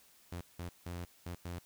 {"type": "tone bursts at uneven times", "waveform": "sawtooth", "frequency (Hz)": 87.31, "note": "F2", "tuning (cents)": 0, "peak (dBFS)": -36, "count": 5, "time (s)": [[0.32, 0.41], [0.59, 0.69], [0.86, 1.05], [1.26, 1.35], [1.45, 1.59]], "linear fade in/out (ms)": 5, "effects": ["white hiss -64 dBFS RMS until 1.65 s"]}